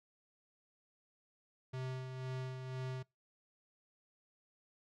square tone with tremolo, 129.6 Hz, C3, 16 cents flat, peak -39 dBFS, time 1.73-3.03 s, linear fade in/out 10 ms, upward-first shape sine, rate 2 Hz, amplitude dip 45%, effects noise-tail reverb RT60 0.2 s tail -24 dB re dry + low-pass 5000 Hz 12 dB/octave

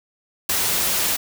white noise with ADSR envelope, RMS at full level -19 dBFS, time 0.49-1.17 s, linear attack 6 ms, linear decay 8 ms, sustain -2 dB, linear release 16 ms, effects none

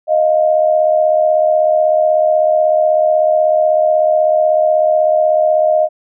sine tone pair together, 622.3 / 698.5 Hz, D#5 / F5, 0 / 0 cents, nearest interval major second, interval 200 cents, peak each -10 / -15 dBFS, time 0.07-5.89 s, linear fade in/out 50 ms, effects none

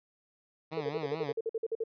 10% pulse tone with vibrato, 150.4 Hz, D3, 42 cents sharp, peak -28 dBFS, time 0.71-1.33 s, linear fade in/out 20 ms, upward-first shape sine, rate 4.7 Hz, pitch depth 150 cents each way
sine tone bursts, 450 Hz, A4, 39 cents sharp, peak -29 dBFS, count 13, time 0.77-1.838 s, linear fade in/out 5 ms, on 36 ms, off 50 ms
effects resampled to 11025 Hz

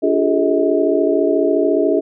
sine tone cluster, 288.6 / 347.5 / 397.8 / 432 / 636 Hz, D4 / F4 / G4 / A4 / D#5, -30 / -9 / +25 / -32 / +38 cents, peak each -19 dBFS, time 0.02-2.01 s, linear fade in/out 20 ms, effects none

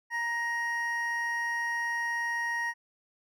triangle tone pair together, 938 / 1877.2 Hz, A#5 / A#6, +11 / +12 cents, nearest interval octave, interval 1201 cents, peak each -33 / -28 dBFS, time 0.1-2.74 s, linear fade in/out 50 ms, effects none

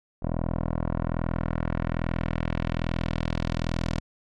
10% pulse tone with low-pass filter sweep, 41.2 Hz, E1, in tune, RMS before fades -28 dBFS, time 0.22-4 s, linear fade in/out 10 ms, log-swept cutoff 780 to 5800 Hz, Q 1.1, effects none

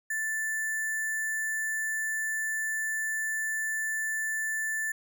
sine tone with sample-and-hold, 1760 Hz, A6, in tune, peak -28 dBFS, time 0.1-4.92 s, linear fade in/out 5 ms, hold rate 8820 Hz, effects none

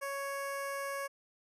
15% pulse tone with notch filter, 555 Hz, C#5, 2 cents sharp, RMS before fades -38 dBFS, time 0.01-1.08 s, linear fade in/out 20 ms, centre 3800 Hz, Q 0.94, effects resampled to 32000 Hz

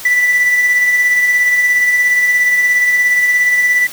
sine tone with tremolo, 1975.5 Hz, B6, in tune, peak -5 dBFS, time 0.05-3.87 s, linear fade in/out 5 ms, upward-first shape sine, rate 17 Hz, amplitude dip 45%, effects tanh soft clip ceiling -7 dBFS + white hiss -30 dBFS RMS until 3.92 s

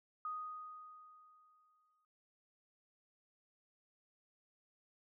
sine tone with exponential decay, 1244.5 Hz, D#6, in tune, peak -38 dBFS, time 0.25-2.05 s, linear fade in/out 2 ms, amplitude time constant 390 ms, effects none

